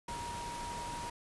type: tone in noise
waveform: sine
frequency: 948 Hz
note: A#5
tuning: 29 cents sharp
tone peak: -40 dBFS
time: 0.08-1.1 s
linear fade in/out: 5 ms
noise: pink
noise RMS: -44 dBFS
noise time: 0.08-1.1 s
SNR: +1 dB
effects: resampled to 24000 Hz